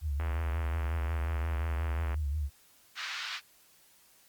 sine tone with vibrato, 73.42 Hz, D2, in tune, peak -29 dBFS, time 0.01-2.5 s, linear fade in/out 50 ms, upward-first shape triangle, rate 5.6 Hz, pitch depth 120 cents each way
click train, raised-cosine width 0.5 ms, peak -25 dBFS, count 164, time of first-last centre 0.2-2.143 s, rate 83.9 Hz
pink band-pass noise, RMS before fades -38 dBFS, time 2.95-3.41 s, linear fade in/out 50 ms, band 1300 to 4900 Hz, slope 24 dB/octave
effects white hiss -62 dBFS RMS until 4.28 s + Opus 48 kbps

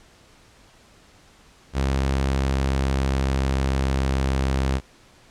sawtooth tone with pitch glide, 67.3 to 66.57 Hz, C2 to C2, +49 to +31 cents, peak -16 dBFS, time 1.73-4.81 s, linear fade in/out 50 ms, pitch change -18 cents, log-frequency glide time 2.11-4.61 s, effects pink hiss -53 dBFS RMS until 5.3 s + low-pass 8000 Hz 12 dB/octave

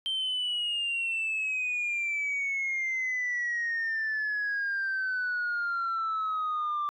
sine exponential sweep, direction down, 3136 to 1174.7 Hz, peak -26 dBFS, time 0.06-6.89 s, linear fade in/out 0 ms, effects tanh soft clip ceiling -25 dBFS

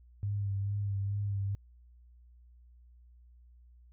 sine tone with vibrato, 100.4 Hz, G2, 42 cents sharp, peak -30 dBFS, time 0.23-1.55 s, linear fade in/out 0 ms, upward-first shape sine, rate 2.3 Hz, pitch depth 32 cents each way, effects added 60 Hz sine -55 dBFS peak until 3.92 s

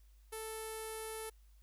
sawtooth tone with low-pass filter, 440.4 Hz, A4, 2 cents sharp, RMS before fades -44 dBFS, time 0.32-1.3 s, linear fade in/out 10 ms, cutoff 11000 Hz, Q 7.5, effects added 51 Hz sine -59 dBFS peak until 1.62 s + white hiss -75 dBFS RMS until 1.62 s

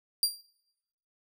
sawtooth tone with exponential decay, 4750 Hz, D8, 19 cents sharp, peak -17 dBFS, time 0.23-0.41 s, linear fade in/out 1 ms, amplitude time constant 39 ms, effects noise-tail reverb RT60 0.9 s tail -24 dB re dry

